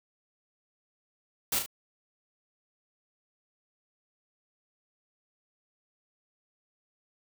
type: noise with echo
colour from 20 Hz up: white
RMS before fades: -28 dBFS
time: 1.52-1.59 s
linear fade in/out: 5 ms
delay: 36 ms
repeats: 2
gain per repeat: -6 dB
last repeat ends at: 1.662 s
effects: none